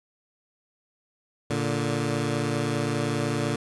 15% pulse tone pair together, 115.3 / 145.27 Hz, A#2 / D3, -19 / -19 cents, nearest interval major third, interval 400 cents, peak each -21 dBFS, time 1.5-3.56 s, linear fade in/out 5 ms, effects resampled to 24000 Hz

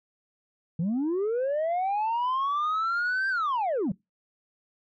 sine linear two-way sweep, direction up then down, 154.4 to 1587 to 154.4 Hz, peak -22 dBFS, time 0.79-3.92 s, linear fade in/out 5 ms, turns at 3.29 s, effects noise-tail reverb RT60 0.2 s tail -24 dB re dry + tanh soft clip ceiling -23 dBFS

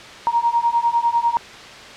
sine beating tone pair, 932.3 / 942.3 Hz, A#5 / A#5, 0 / +18 cents, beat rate 10 Hz, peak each -19 / -18 dBFS, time 0.27-1.37 s, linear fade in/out 0 ms, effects white hiss -37 dBFS RMS until 1.96 s + low-pass 4000 Hz 12 dB/octave

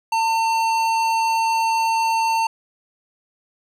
sine tone with tanh clipping, 902 Hz, A5, 43 cents sharp, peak -19 dBFS, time 0.12-2.47 s, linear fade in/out 5 ms, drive 17 dB, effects none

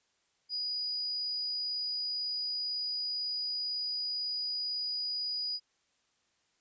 sine tone, 4919 Hz, D#8, 21 cents flat, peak -32 dBFS, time 0.49-5.6 s, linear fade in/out 50 ms, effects white hiss -74 dBFS RMS until 6.6 s + resampled to 16000 Hz

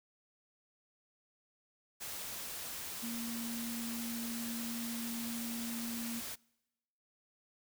sine tone in noise, 232.9 Hz, A#3, 1 cent flat, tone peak -39 dBFS, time 3.02-6.21 s, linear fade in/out 20 ms, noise white, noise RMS -43 dBFS, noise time 2-6.36 s, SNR +1 dB, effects noise-tail reverb RT60 1.0 s tail -26 dB re dry

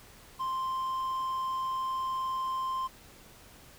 triangle tone, 1046.5 Hz, C6, in tune, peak -28 dBFS, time 0.39-2.88 s, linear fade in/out 20 ms, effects pink hiss -54 dBFS RMS until 3.78 s

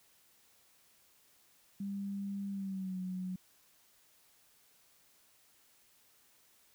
sine tone with pitch glide, 198.8 to 184.42 Hz, G3 to F#3, +25 to -5 cents, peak -36 dBFS, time 1.8-3.36 s, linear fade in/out 5 ms, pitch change -130 cents, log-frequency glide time 2.5-2.99 s, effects white hiss -67 dBFS RMS until 6.74 s

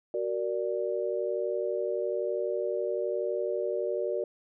sine chord, Gb augmented, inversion none, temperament equal with one note detuned, 374.3 / 466.2 / 587.3 Hz, Gb4 / Bb4 / D5, +20 / 0 / 0 cents, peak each -32 dBFS, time 0.14-4.24 s, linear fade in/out 2 ms, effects none

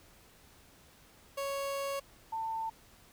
30% pulse / sine tone pair in turn, 554.4 / 894.6 Hz, C#5 / A5, 0 / +28 cents, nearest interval minor sixth, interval 828 cents, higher second, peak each -31 / -33 dBFS, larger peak first, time 1.37-2 / 2.32-2.7 s, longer first, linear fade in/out 10 ms, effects pink hiss -60 dBFS RMS until 3.12 s

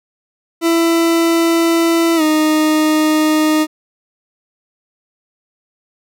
40% pulse tone with pitch glide, 333.2 to 309.1 Hz, E4 to D#4, +19 to -11 cents, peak -10 dBFS, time 0.61-3.67 s, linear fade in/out 50 ms, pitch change -130 cents, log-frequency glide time 2.16-2.22 s, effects none

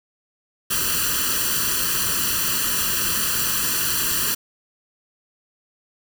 white noise with comb filter, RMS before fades -22 dBFS, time 0.7-4.35 s, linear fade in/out 10 ms, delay 0.68 ms, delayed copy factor +0.9, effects none

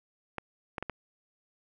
clicks, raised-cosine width 0.5 ms, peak -19 dBFS, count 4, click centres 0.383 / 0.782 / 0.826 / 0.897 s, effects none

